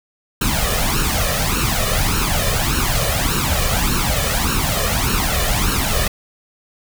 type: noise with flanger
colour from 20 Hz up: pink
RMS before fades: -18 dBFS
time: 0.41-6.08 s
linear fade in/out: 5 ms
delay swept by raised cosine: 0.72 to 1.7 ms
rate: 1.7 Hz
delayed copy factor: +0.75
effects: none